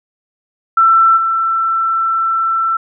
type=tone with level steps; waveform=sine; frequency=1338 Hz; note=E6; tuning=25 cents sharp; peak=-6 / -12 dBFS; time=0.77-2.77 s; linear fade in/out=5 ms; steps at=1.16 s; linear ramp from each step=20 ms; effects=none